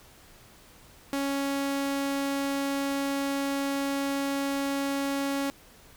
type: tone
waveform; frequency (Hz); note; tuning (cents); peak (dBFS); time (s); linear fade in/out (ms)
sawtooth; 277.5; C#4; +2; -23; 1.13-5.5; 0
effects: pink hiss -54 dBFS RMS until 5.96 s